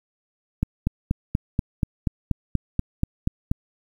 click train, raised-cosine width 5 ms, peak -8 dBFS, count 13, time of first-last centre 0.63-3.515 s, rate 4.16 Hz, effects 8-bit

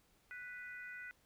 harmonic tone, 493.9 Hz, B4, in tune, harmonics 3 / 4 / 5, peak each -48 / -50 / -57 dBFS, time 0.31-1.11 s, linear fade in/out 0 ms, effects pink hiss -72 dBFS RMS until 1.25 s

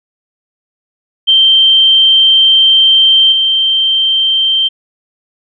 sine tone with level steps, 3136 Hz, G7, in tune, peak -4 / -8 dBFS, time 1.27-4.69 s, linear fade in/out 20 ms, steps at 3.32 s, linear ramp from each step 2 ms, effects none

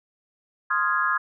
sine chord, F minor seventh, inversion second, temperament equal, 1046.5 / 1244.5 / 1396.9 / 1661.2 Hz, C6 / Eb6 / F6 / Ab6, 0 / 0 / 0 / 0 cents, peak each -27 / -25 / -27 / -25 dBFS, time 0.7-1.18 s, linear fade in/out 10 ms, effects none

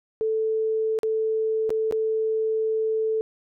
sine tone with dropouts, 440 Hz, A4, in tune, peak -21 dBFS, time 0.21-3.21 s, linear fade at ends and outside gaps 0 ms, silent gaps 0.989-1.032 / 1.694-1.704 / 1.911-1.924 s, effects none

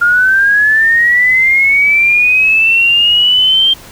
sine linear sweep, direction up, 1401 to 3176 Hz, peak -6 dBFS, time 0.01-3.74 s, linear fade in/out 10 ms, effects pink hiss -35 dBFS RMS until 3.91 s

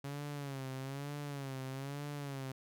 sawtooth tone with vibrato, 138.59 Hz, C#3, in tune, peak -36 dBFS, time 0.04-2.52 s, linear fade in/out 5 ms, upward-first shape sine, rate 1.1 Hz, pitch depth 88 cents each way, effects none

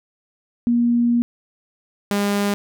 sine / sawtooth tone pair in turn, 237.9 / 202.7 Hz, A#3 / G#3, +35 / -42 cents, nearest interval minor third, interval 277 cents, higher first, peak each -14 dBFS, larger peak neither, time 0.67-1.22 / 2.11-2.54 s, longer first, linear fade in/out 0 ms, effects none

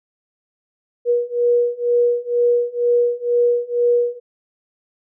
sine beating tone pair, 479.9 / 482 Hz, B4 / B4, -50 / -42 cents, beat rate 2.1 Hz, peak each -18 / -17 dBFS, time 1.05-4.2 s, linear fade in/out 50 ms, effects none

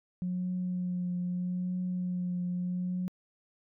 sine tone with vibrato, 180 Hz, F#3, 47 cents flat, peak -29 dBFS, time 0.22-3.08 s, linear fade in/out 0 ms, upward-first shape triangle, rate 0.79 Hz, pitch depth 21 cents each way, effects tanh soft clip ceiling -25 dBFS

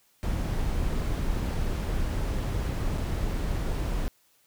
brown noise with dropouts, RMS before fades -28 dBFS, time 0.23-4.08 s, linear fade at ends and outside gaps 0 ms, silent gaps 2.976-2.982 s, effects white hiss -65 dBFS RMS until 4.46 s

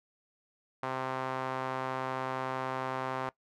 sawtooth tone with band-pass filter, 130.81 Hz, C3, in tune, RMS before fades -35 dBFS, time 0.83-3.29 s, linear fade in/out 2 ms, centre 1000 Hz, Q 1.5, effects noise-tail reverb RT60 0.1 s tail -20 dB re dry

